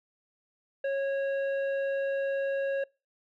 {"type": "tone with hard clipping", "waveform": "sine", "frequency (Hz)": 549, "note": "C#5", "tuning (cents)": -17, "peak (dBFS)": -29, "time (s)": [0.84, 2.84], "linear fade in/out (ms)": 5, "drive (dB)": 10, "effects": ["noise-tail reverb RT60 0.3 s tail -26 dB re dry", "low-pass 3000 Hz 12 dB/octave"]}